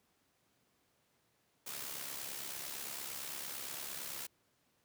white noise with amplitude modulation, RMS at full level -41 dBFS, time 1.66-4.27 s, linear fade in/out 10 ms, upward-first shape sine, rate 68.8 Hz, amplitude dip 55%, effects pink hiss -75 dBFS RMS until 4.84 s + high-pass 100 Hz 12 dB/octave

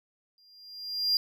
triangle tone with exponential growth, 4800 Hz, D8, 37 cents sharp, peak -19 dBFS, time 0.38-1.17 s, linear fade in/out 1 ms, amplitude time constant 170 ms, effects none

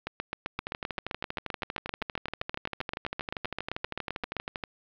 two click trains, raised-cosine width 0.3 ms, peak -16 / -15 dBFS, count 52 / 34, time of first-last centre 0.59-4.638 / 0.07-4.367 s, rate 12.6 / 7.68 Hz, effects low-pass 4000 Hz 12 dB/octave + 9-bit

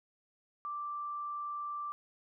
sine tone, 1174.7 Hz, D6, in tune, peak -36 dBFS, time 0.65-1.92 s, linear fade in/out 0 ms, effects none

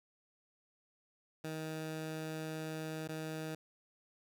15% pulse tone with dropouts, 157.7 Hz, D#3, 24 cents sharp, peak -33 dBFS, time 1.44-3.55 s, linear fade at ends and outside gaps 5 ms, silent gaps 3.077-3.088 s, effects none

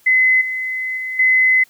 sine tone with level steps, 2035 Hz, C7, 49 cents flat, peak -10 / -20 / -22 / -10 dBFS, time 0.06-1.64 s, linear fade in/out 10 ms, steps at 0.41 / 0.97 / 1.19 s, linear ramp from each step 5 ms, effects white hiss -53 dBFS RMS until 1.69 s

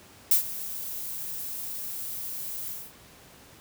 violet noise with ADSR envelope, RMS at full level -18 dBFS, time 0.31-2.93 s, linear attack 4 ms, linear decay 110 ms, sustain -17 dB, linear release 230 ms, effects pink hiss -52 dBFS RMS until 3.6 s + high-pass 60 Hz 12 dB/octave

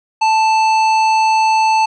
sine tone with hard clipping, 880 Hz, A5, in tune, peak -12 dBFS, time 0.21-1.86 s, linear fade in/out 10 ms, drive 12 dB, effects resampled to 22050 Hz

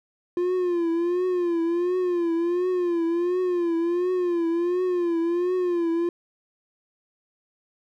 triangle tone with vibrato, 349.2 Hz, F4, in tune, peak -19 dBFS, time 0.37-6.09 s, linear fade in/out 2 ms, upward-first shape triangle, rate 1.4 Hz, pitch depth 100 cents each way, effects none

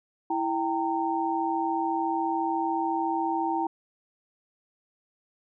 sine tone cluster, 330 / 783 / 917 Hz, E4 / G5 / A#5, +2 / -2 / -29 cents, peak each -29 dBFS, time 0.3-3.67 s, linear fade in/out 5 ms, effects none

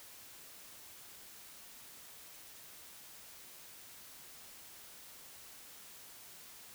silence, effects white hiss -54 dBFS RMS until 6.74 s

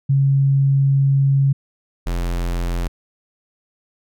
sine / square tone pair in turn, 137.5 / 43.31 Hz, C#3 / F1, -14 / -14 cents, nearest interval octave + minor sixth, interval 2000 cents, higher first, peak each -12 / -20 dBFS, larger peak first, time 0.09-1.53 / 2.06-2.88 s, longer first, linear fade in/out 10 ms, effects none

